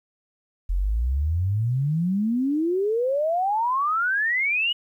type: exponential sweep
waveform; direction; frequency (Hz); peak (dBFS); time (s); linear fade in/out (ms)
sine; up; 42 to 2960; -20; 0.69-4.73; 10
effects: 10-bit